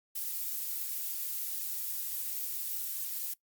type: noise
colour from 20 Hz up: violet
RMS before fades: -36 dBFS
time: 0.15-3.34 s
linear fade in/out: 10 ms
effects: noise-tail reverb RT60 0.1 s tail -19 dB re dry + Opus 48 kbps

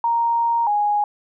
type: tone pair in turn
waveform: sine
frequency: 932.3 / 828.5 Hz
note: A#5 / G#5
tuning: 0 / -4 cents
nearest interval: major second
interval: 204 cents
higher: first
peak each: -16 dBFS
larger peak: neither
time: 0.04-0.67 / 0.67-1.04 s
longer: first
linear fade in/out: 2 ms
effects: none

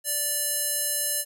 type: tone with band-pass filter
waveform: square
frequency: 584 Hz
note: D5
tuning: 10 cents flat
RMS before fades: -27 dBFS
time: 0.04-1.25 s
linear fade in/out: 50 ms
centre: 11000 Hz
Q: 2.1
effects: none

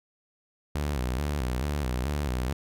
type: tone with vibrato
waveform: sawtooth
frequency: 67.6 Hz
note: C#2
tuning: 43 cents flat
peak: -23 dBFS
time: 0.75-2.53 s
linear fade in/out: 5 ms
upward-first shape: square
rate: 2.3 Hz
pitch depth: 140 cents each way
effects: none

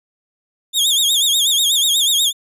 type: tone with vibrato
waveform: sawtooth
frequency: 3490 Hz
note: A7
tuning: 15 cents flat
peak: -10 dBFS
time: 0.73-2.33 s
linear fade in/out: 50 ms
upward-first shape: sine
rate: 8.2 Hz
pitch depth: 140 cents each way
effects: resampled to 32000 Hz

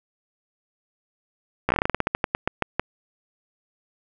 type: slowing click train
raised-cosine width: 0.5 ms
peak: -5 dBFS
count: 18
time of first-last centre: 1.69-2.796 s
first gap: 14 ms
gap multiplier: 1.17
effects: none

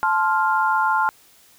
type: chord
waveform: sine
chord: F major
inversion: first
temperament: just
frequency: 873.1 / 1047.7 / 1396.9 Hz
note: A5 / C6 / F6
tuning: -14 / +2 / 0 cents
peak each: -20 / -22 / -21 dBFS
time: 0.03-1.09 s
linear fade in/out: 0 ms
effects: white hiss -53 dBFS RMS until 1.58 s

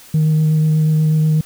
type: tone with vibrato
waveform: sine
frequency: 155.56 Hz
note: D#3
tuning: in tune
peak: -9 dBFS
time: 0.14-1.41 s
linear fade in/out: 5 ms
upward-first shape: sine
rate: 8.2 Hz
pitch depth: 12 cents each way
effects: tanh soft clip ceiling -9 dBFS + white hiss -42 dBFS RMS until 1.45 s

